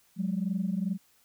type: tone pair together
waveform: sine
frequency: 182.05 / 204.5 Hz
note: F#3 / G#3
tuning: -28 / -26 cents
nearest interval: major second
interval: 202 cents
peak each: -29 / -30 dBFS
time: 0.16-0.98 s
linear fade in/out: 50 ms
effects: tanh soft clip ceiling -20 dBFS + white hiss -65 dBFS RMS until 1.24 s